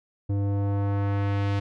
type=tone with low-pass filter sweep; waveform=square; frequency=100.2 Hz; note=G2; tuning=38 cents sharp; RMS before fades=-25 dBFS; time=0.29-1.6 s; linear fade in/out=10 ms; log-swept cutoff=390 to 4000 Hz; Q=0.83; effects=none